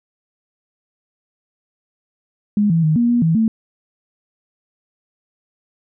sine tone with pitch steps, 207.1 / 164.9 / 155.6 / 237.2 / 239.8 / 162.7 / 222.9 Hz, G#3 / E3 / D#3 / A#3 / A#3 / E3 / A3, -5 / +1 / 0 / +30 / +49 / -22 / +23 cents, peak -12 dBFS, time 2.57-3.48 s, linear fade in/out 2 ms, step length 130 ms, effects none

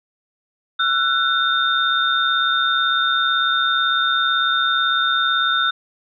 sine tone cluster, 1346 / 1484 / 3633 Hz, E6 / F#6 / A#7, +36 / +5 / -45 cents, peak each -20 dBFS, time 0.79-5.71 s, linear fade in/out 10 ms, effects none

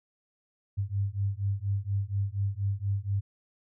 sine beating tone pair, 97.5 / 101.7 Hz, G2 / G#2, -9 / -36 cents, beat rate 4.2 Hz, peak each -30 dBFS, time 0.77-3.21 s, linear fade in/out 20 ms, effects none

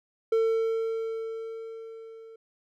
triangle tone with level ramp, 450.1 Hz, A4, 39 cents sharp, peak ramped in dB -18 to -43 dBFS, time 0.32-2.36 s, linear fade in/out 5 ms, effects none

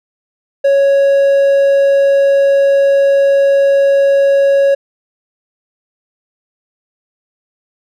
triangle tone, 554.4 Hz, C#5, in tune, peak -5 dBFS, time 0.64-4.75 s, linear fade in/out 10 ms, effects none

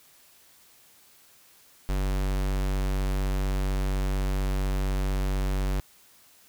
square tone, 47.88 Hz, G1, 40 cents flat, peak -25 dBFS, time 1.89-5.8 s, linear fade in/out 0 ms, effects white hiss -57 dBFS RMS until 6.48 s

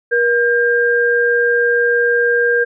sine tone pair together, 476.9 / 1601.6 Hz, A#4 / G6, +39 / +37 cents, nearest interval octave + major sixth, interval 2098 cents, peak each -14 dBFS, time 0.11-2.65 s, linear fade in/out 20 ms, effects none

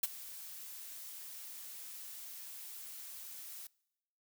blue noise with ADSR envelope, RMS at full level -30 dBFS, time 0.03-3.67 s, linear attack 5 ms, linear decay 28 ms, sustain -18 dB, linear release 3 ms, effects noise-tail reverb RT60 0.9 s tail -25 dB re dry

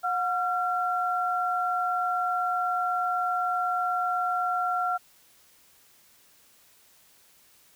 sine tone pair together, 724.7 / 1368 Hz, F#5 / F6, -36 / -36 cents, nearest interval major seventh, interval 1100 cents, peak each -27 / -27 dBFS, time 0.03-4.98 s, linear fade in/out 20 ms, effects white hiss -59 dBFS RMS until 7.75 s

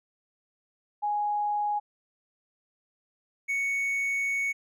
sine / triangle tone pair in turn, 830.6 / 2222 Hz, G#5 / C#7, 0 / +4 cents, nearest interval octave + perfect fourth, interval 1704 cents, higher second, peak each -25 / -24 dBFS, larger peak second, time 1.02-1.8 / 3.48-4.53 s, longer second, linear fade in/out 20 ms, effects none

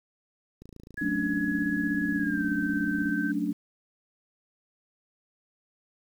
click train, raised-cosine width 3 ms, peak -33 dBFS, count 70, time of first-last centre 0.62-3.093 s, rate 27.9 Hz
sine tone with pitch glide, 1681 to 1550.4 Hz, G#6 to G6, +20 to -20 cents, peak -31 dBFS, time 0.97-3.32 s, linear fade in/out 10 ms, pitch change -140 cents, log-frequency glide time 2.15-2.45 s
sine chord, D major seventh, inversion first, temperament equal, 185 / 220 / 277.2 / 293.7 Hz, F#3 / A3 / C#4 / D4, 0 / 0 / 0 / 0 cents, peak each -33 / -32 / -33 / -29 dBFS, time 1.01-3.53 s, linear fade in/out 10 ms
effects 9-bit

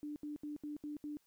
sine tone bursts, 296.5 Hz, D4, 17 cents sharp, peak -40 dBFS, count 6, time 0.03-1.17 s, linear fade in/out 0 ms, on 130 ms, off 72 ms, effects white hiss -75 dBFS RMS until 1.26 s

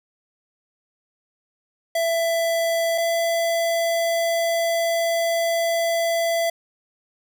square tone pair in turn, 666 / 670.2 Hz, E5 / E5, +18 / +29 cents, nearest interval unison, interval 11 cents, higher second, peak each -20 dBFS, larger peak neither, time 1.95-2.98 / 2.98-6.5 s, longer second, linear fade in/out 5 ms, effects none

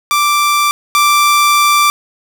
sawtooth tone pair in turn, 1174.7 / 1174.7 Hz, D6 / D6, 0 / 0 cents, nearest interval unison, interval 0 cents, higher neither, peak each -6 / -4 dBFS, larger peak second, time 0.11-0.71 / 0.95-1.9 s, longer second, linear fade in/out 0 ms, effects none

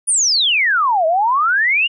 sine exponential two-way sweep, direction down then up, 9956 to 622.3 to 2925 Hz, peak -12 dBFS, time 0.07-1.88 s, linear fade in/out 20 ms, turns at 1.06 s, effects none

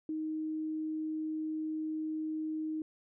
sine tone, 312.6 Hz, D#4, 8 cents sharp, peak -33 dBFS, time 0.09-2.82 s, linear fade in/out 2 ms, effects none

